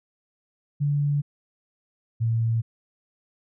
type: tone pair in turn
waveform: sine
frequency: 144.5 / 114.13 Hz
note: D3 / A#2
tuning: -28 / -36 cents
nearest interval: major third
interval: 408 cents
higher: first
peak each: -20 dBFS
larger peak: neither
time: 0.8-1.22 / 2.2-2.62 s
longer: neither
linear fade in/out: 20 ms
effects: none